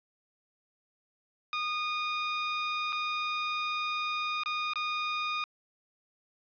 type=tone with dropouts; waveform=20% pulse; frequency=1228 Hz; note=D#6; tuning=23 cents flat; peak=-25 dBFS; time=1.53-5.44 s; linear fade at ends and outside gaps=1 ms; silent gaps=2.924-2.928 / 4.435-4.459 / 4.735-4.757 s; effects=resampled to 11025 Hz + 9-bit